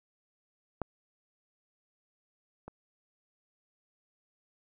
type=clicks; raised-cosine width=1 ms; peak=-18 / -29 dBFS; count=2; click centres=0.817 / 2.68 s; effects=none